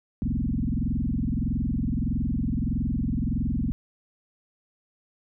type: tone with frequency modulation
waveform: sine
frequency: 146.83 Hz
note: D3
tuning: in tune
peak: -23 dBFS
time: 0.22-3.72 s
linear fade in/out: 0 ms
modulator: 21.6 Hz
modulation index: 5.3
effects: none